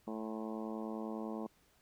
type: harmonic tone with a mistuned harmonic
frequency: 110 Hz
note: A2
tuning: in tune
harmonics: 2 / 3 / 4 / 5 / 6 / 7 / 8 / 9 / 10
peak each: -41 / -45 / -47 / -49 / -51 / -52 / -53 / -54 / -55 dBFS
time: 0.07-1.47 s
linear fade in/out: 5 ms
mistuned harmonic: 10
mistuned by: -38 cents
effects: pink hiss -70 dBFS RMS until 1.81 s